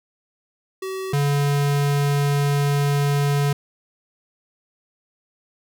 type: tone pair in turn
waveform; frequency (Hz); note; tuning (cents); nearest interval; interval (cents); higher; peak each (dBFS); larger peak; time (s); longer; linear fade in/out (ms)
square; 380.3 / 142.86; F#4 / D3; +48 / -47; octave + perfect fourth; 1695; first; -27 / -18; second; 0.82-1.13 / 1.13-3.53; second; 5
effects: none